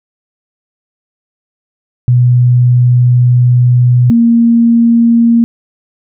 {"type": "tone pair in turn", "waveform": "sine", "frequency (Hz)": [123.3, 232.8], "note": ["B2", "A#3"], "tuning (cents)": [-2, -2], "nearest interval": "major seventh", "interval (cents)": 1100, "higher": "second", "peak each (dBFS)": -4, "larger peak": "neither", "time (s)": [[2.08, 4.1], [4.1, 5.44]], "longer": "first", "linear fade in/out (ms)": 0, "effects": []}